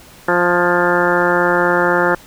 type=harmonic tone with a mistuned harmonic; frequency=175.8 Hz; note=F3; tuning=12 cents sharp; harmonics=1 / 2 / 3 / 4 / 5 / 6 / 7 / 8 / 9 / 10; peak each=-24 / -18 / -18 / -24 / -20 / -24 / -24 / -19 / -23 / -23 dBFS; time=0.28-2.15 s; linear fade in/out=5 ms; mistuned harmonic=9; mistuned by=+27 cents; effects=pink hiss -42 dBFS RMS until 2.26 s